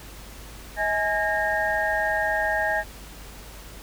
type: tone cluster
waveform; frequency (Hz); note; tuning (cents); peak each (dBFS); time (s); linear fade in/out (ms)
sine; 636 / 834 / 1625 / 1847; D#5 / G#5 / G#6 / A#6; +38 / +7 / -38 / -16; -27; 0.76-2.84; 50
effects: added 50 Hz sine -42 dBFS peak until 3.82 s + pink hiss -44 dBFS RMS until 3.82 s